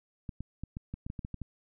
clicks, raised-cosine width 5 ms, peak -25 dBFS, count 11, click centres 0.292 / 0.406 / 0.636 / 0.769 / 0.94 / 1.065 / 1.101 / 1.192 / 1.249 / 1.343 / 1.417 s, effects none

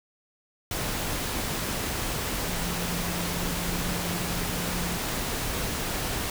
sine tone in noise, 174.61 Hz, F3, in tune, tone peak -33 dBFS, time 2.47-4.97 s, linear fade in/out 2 ms, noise pink, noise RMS -30 dBFS, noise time 0.71-6.3 s, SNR -6 dB, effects none

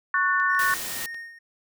sine chord, F# minor, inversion second, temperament equal with one note detuned, 1108.7 / 1480 / 1787.7 Hz, C#6 / F#6 / A6, 0 / 0 / +27 cents, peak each -24 dBFS, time 0.14-0.74 s, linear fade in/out 2 ms
click train, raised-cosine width 0.2 ms, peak -29 dBFS, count 6, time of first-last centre 0.4-1.145 s, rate 6.71 Hz
triangle tone with tremolo, 1848 Hz, A#6, 16 cents flat, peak -31 dBFS, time 0.49-1.39 s, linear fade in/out 10 ms, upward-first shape sine, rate 2 Hz, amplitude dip 75%
white noise, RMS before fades -32 dBFS, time 0.59-1.06 s, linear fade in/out 2 ms
effects none

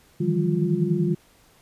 sine tone cluster, 152.6 / 162.2 / 173.4 / 197.2 / 351.9 Hz, D#3 / E3 / F3 / G3 / F4, -33 / -28 / -12 / +11 / +13 cents, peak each -26 dBFS, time 0.2-1.15 s, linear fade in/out 10 ms, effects pink hiss -57 dBFS RMS until 1.61 s + resampled to 32000 Hz

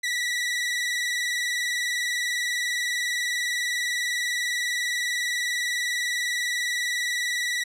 sawtooth tone with vibrato, 1947 Hz, B6, 25 cents flat, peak -21 dBFS, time 0.03-7.64 s, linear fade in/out 10 ms, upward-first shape sine, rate 20 Hz, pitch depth 52 cents each way, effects low-pass 10000 Hz 12 dB/octave

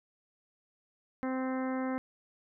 harmonic tone, 260 Hz, C4, 11 cents flat, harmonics 1 / 2 / 3 / 4 / 5 / 6 / 7 / 8, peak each -32 / -38 / -42 / -44 / -46 / -48 / -49 / -50 dBFS, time 1.23-1.98 s, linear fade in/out 0 ms, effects none

